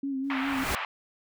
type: tone with vibrato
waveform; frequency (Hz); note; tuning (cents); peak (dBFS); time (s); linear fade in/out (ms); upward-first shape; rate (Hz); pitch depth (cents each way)
sine; 271.2; C#4; -38; -28; 0.03-0.64; 5; sine; 4.9; 47
type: noise with exponential growth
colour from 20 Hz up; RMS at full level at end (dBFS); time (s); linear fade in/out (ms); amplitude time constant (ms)
pink; -28; 0.24-0.75; 0; 110
type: band-pass noise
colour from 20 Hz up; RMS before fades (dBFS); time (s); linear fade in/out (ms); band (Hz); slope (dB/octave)
pink; -33; 0.3-0.85; 2; 840 to 2700; 24
effects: none